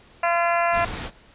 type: harmonic tone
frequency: 342.1 Hz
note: F4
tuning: 36 cents flat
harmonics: 2 / 3 / 4 / 5 / 6 / 7 / 8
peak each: -21 / -25 / -27 / -29 / -31 / -32 / -33 dBFS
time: 0.23-0.85 s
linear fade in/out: 5 ms
type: noise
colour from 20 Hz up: pink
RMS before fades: -31 dBFS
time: 0.72-1.11 s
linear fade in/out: 50 ms
effects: pink hiss -52 dBFS RMS until 1.34 s + resampled to 8000 Hz